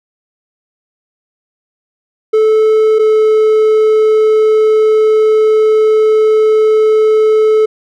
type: tone pair in turn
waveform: triangle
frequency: 435.7 / 433.8 Hz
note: A4 / A4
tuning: -17 / -25 cents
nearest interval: unison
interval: 8 cents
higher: first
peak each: -4 dBFS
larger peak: neither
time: 2.33-2.99 / 2.99-7.66 s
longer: second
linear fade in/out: 10 ms
effects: none